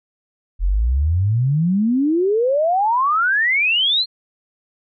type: exponential sweep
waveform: sine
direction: up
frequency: 41.2 to 4267 Hz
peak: -14 dBFS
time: 0.59-4.06 s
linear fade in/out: 50 ms
effects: none